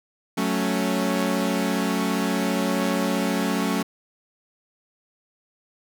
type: chord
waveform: sawtooth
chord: F# minor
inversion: none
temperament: equal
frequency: 185 / 220 / 277.2 Hz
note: F#3 / A3 / C#4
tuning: 0 / 0 / 0 cents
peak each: -22 dBFS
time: 0.37-3.83 s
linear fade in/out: 10 ms
effects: none